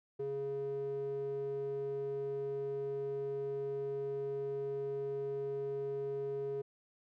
square tone with band-pass filter, 138.59 Hz, C#3, in tune, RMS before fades -38 dBFS, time 0.19-6.62 s, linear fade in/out 10 ms, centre 390 Hz, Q 5.7, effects none

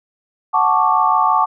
sine chord, D major seventh, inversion first, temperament equal, 740 / 880 / 1108.7 / 1174.7 Hz, F#5 / A5 / C#6 / D6, 0 / 0 / 0 / 0 cents, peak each -19 / -16 / -17 / -17 dBFS, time 0.53-1.46 s, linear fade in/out 20 ms, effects none

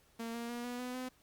sawtooth tone with pitch steps, 229.6 / 234.4 / 239.4 / 244.4 / 249.5 / 254.8 Hz, A#3 / A#3 / A#3 / B3 / B3 / C4, -26 / +10 / +46 / -18 / +18 / -46 cents, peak -35 dBFS, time 0.19-1.09 s, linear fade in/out 10 ms, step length 150 ms, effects pink hiss -68 dBFS RMS until 1.22 s + Opus 48 kbps

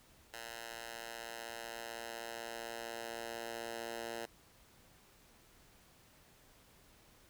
10% pulse tone with high-pass filter sweep, 115.8 Hz, A#2, 11 cents flat, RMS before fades -45 dBFS, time 0.33-4.26 s, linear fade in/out 10 ms, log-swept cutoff 1000 to 410 Hz, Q 0.71, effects pink hiss -64 dBFS RMS until 7.29 s

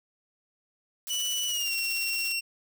blue noise with tremolo, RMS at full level -36 dBFS, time 1.07-2.32 s, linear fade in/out 0 ms, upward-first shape triangle, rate 17 Hz, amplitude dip 60%
25% pulse tone with pitch glide, 2962 to 2732 Hz, F#7 to F7, +1 to -39 cents, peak -24 dBFS, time 1.09-2.41 s, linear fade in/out 20 ms, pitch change -140 cents, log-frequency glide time 1.47-1.73 s
effects none

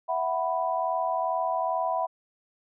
sine chord, E suspended second, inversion none, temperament just, 659.3 / 741.7 / 988.9 Hz, E5 / F#5 / B5, 0 / +4 / +2 cents, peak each -29 dBFS, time 0.08-2.07 s, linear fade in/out 20 ms, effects none

